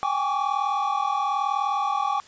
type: tone cluster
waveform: triangle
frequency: 789 / 828 / 1120 / 1161 Hz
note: G5 / G#5 / C#6 / D6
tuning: +11 / -5 / +18 / -20 cents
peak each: -26 dBFS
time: 0.03-2.2 s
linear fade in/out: 0 ms
effects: white hiss -50 dBFS RMS until 2.27 s + resampled to 16000 Hz